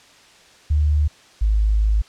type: tone pair in turn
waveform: sine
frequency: 74.7 / 52.82 Hz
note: D2 / G#1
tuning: +30 / +30 cents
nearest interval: tritone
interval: 600 cents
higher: first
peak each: -14 dBFS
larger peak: neither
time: 0.7-1.08 / 1.41-2.02 s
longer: second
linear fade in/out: 10 ms
effects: white hiss -49 dBFS RMS until 2.08 s + low-pass 6000 Hz 12 dB/octave